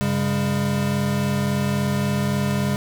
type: tone cluster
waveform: square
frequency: 95.4 / 138.2 / 201.8 Hz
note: G2 / C#3 / G#3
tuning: -47 / -5 / -49 cents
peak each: -31 / -24 / -23 dBFS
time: 0.01-2.76 s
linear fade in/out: 0 ms
effects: none